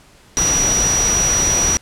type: tone in noise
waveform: sine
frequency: 5820 Hz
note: F#8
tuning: 29 cents flat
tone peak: -14 dBFS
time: 0.37-1.77 s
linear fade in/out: 0 ms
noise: pink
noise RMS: -21 dBFS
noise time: 0.37-1.77 s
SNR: +4 dB
effects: pink hiss -48 dBFS RMS until 1.81 s + low-pass 10000 Hz 12 dB/octave